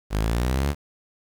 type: exponential sweep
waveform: sawtooth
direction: up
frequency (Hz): 50.2 to 74.1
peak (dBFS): -17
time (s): 0.1-0.75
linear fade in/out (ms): 50
effects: 8-bit